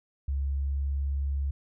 sine tone with pitch glide, 69 to 69.56 Hz, C#2 to C#2, -7 to +7 cents, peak -26 dBFS, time 0.28-1.51 s, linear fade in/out 5 ms, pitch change +14 cents, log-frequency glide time 0.42-0.89 s, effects none

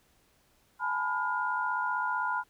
sine tone cluster, 845 / 901 / 996 / 1420 Hz, G#5 / A5 / B5 / F6, +30 / +41 / +14 / +28 cents, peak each -37 / -38 / -31 / -32 dBFS, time 0.79-2.44 s, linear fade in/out 50 ms, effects pink hiss -67 dBFS RMS until 2.49 s

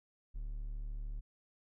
triangle tone, 36.71 Hz, D1, in tune, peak -36 dBFS, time 0.34-1.21 s, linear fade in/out 20 ms, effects none

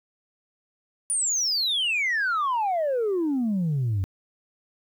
sine exponential sweep, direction down, 9610 to 90.5 Hz, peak -20 dBFS, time 1.1-4.04 s, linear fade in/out 0 ms, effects tanh soft clip ceiling -20 dBFS + 10-bit

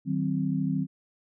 sine chord, C diminished, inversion first, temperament equal with one note detuned, 155.56 / 189.1 / 261.6 Hz, Eb3 / Gb3 / C4, 0 / +38 / 0 cents, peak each -29 dBFS, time 0.05-0.87 s, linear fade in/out 50 ms, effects none

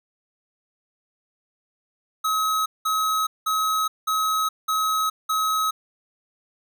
square tone bursts, 1278 Hz, D#6, 46 cents sharp, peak -21 dBFS, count 6, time 2.24-5.71 s, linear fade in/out 10 ms, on 420 ms, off 190 ms, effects none

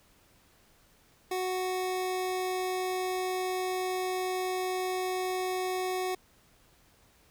25% pulse tone, 369.8 Hz, F#4, 1 cent flat, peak -26 dBFS, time 1.31-6.15 s, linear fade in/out 5 ms, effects pink hiss -63 dBFS RMS until 7.3 s

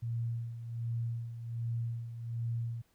sine tone with tremolo, 116.54 Hz, A#2, in tune, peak -31 dBFS, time 0.02-2.82 s, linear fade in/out 10 ms, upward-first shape sine, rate 1.3 Hz, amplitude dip 65%, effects pink hiss -72 dBFS RMS until 2.94 s

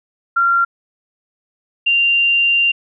sine tone pair in turn, 1379 / 2780 Hz, F6 / F7, -22 / -9 cents, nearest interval octave, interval 1213 cents, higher second, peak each -11 dBFS, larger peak neither, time 0.36-0.65 / 1.86-2.72 s, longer second, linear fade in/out 10 ms, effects none

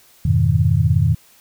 sine chord, F half-diminished seventh, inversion none, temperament equal, 87.31 / 103.83 / 123.47 / 155.56 Hz, F2 / Ab2 / Cb3 / Eb3, 0 / 0 / 0 / 0 cents, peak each -18 dBFS, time 0.25-1.15 s, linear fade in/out 5 ms, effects white hiss -51 dBFS RMS until 1.4 s

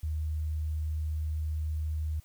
sine tone, 77.4 Hz, D#2, 9 cents flat, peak -29 dBFS, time 0.03-2.2 s, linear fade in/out 5 ms, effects white hiss -62 dBFS RMS until 2.24 s

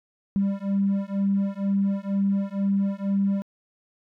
triangle beating tone pair, 196.6 / 198.7 Hz, G3 / G3, +5 / +24 cents, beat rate 2.1 Hz, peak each -21 dBFS, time 0.36-3.42 s, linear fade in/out 0 ms, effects tanh soft clip ceiling -17 dBFS

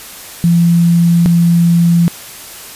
sine tone pair in turn, 170.4 / 170.4 Hz, F3 / F3, -42 / -42 cents, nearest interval unison, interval 0 cents, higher neither, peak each -6 dBFS, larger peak neither, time 0.44-1.26 / 1.26-2.08 s, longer neither, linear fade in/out 0 ms, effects white hiss -31 dBFS RMS until 2.75 s + resampled to 32000 Hz

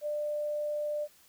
sine tone, 595 Hz, D5, 22 cents sharp, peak -30 dBFS, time 0.01-1.08 s, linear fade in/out 50 ms, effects white hiss -61 dBFS RMS until 1.28 s

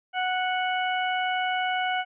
harmonic tone, 738 Hz, F#5, 5 cents flat, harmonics 1 / 2 / 3 / 4, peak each -26 / -30 / -33 / -34 dBFS, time 0.13-2.05 s, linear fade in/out 50 ms, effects none

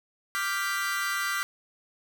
40% pulse chord, G dominant seventh, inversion second, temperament equal, 1174.7 / 1396.9 / 1568 / 1975.5 Hz, D6 / F6 / G6 / B6, 0 / 0 / 0 / 0 cents, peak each -32 dBFS, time 0.35-1.43 s, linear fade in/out 0 ms, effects none

